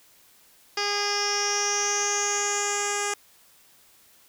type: tone with low-pass filter sweep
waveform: 10% pulse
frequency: 408.9 Hz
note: G#4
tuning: 27 cents flat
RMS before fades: -26 dBFS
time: 0.77-3.14 s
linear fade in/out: 5 ms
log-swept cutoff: 4800 to 8000 Hz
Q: 7.5
effects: white hiss -57 dBFS RMS until 4.28 s